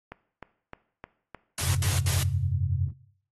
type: click train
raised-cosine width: 0.5 ms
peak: -23 dBFS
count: 5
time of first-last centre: 0.12-1.347 s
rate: 3.26 Hz
type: noise bursts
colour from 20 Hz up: white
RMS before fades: -30 dBFS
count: 3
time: 1.58-2.23 s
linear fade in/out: 2 ms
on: 170 ms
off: 70 ms
type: chord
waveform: sine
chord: F suspended second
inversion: none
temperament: equal with one note detuned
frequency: 87.31 / 98 / 132.03 Hz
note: F2 / G2 / C3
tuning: 0 / 0 / +16 cents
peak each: -28 dBFS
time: 1.61-2.92 s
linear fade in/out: 50 ms
effects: noise-tail reverb RT60 0.6 s tail -18 dB re dry + AAC 32 kbps